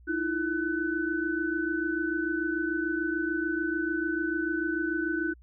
sine tone cluster, 312.2 / 339 / 1503 Hz, D#4 / E4 / F#6, +6 / +49 / +27 cents, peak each -31 dBFS, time 0.07-5.34 s, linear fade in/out 20 ms, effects added 60 Hz sine -51 dBFS peak until 5.42 s

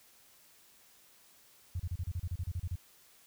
sine tone bursts, 87.5 Hz, F2, 4 cents sharp, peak -32 dBFS, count 13, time 1.75-2.757 s, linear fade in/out 5 ms, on 47 ms, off 33 ms, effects white hiss -62 dBFS RMS until 3.26 s

